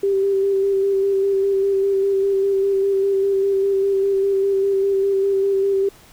sine tone with vibrato, 392 Hz, G4, in tune, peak -15 dBFS, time 0.03-5.89 s, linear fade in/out 5 ms, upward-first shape square, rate 5 Hz, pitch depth 17 cents each way, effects pink hiss -48 dBFS RMS until 6.12 s

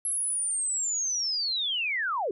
sine linear sweep, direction down, 11130 to 352.5 Hz, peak -26 dBFS, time 0.05-2.31 s, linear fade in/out 2 ms, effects none

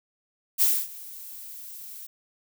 violet noise with ADSR envelope, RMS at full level -19 dBFS, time 0.58-2.07 s, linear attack 39 ms, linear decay 250 ms, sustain -22 dB, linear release 7 ms, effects none

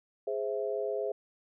sine chord, Ab augmented, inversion none, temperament equal, 415.3 / 523.3 / 659.3 Hz, Ab4 / C5 / E5, 0 / 0 / 0 cents, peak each -33 / -35 / -36 dBFS, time 0.27-1.12 s, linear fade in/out 5 ms, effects none

